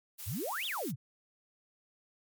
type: noise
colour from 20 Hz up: blue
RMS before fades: -43 dBFS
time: 0.18-0.92 s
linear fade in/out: 20 ms
type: exponential two-way sweep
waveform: sine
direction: up then down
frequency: 78.7 to 3800 to 105.1 Hz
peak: -34 dBFS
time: 0.26-0.96 s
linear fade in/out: 20 ms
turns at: 0.66 s
effects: MP3 96 kbps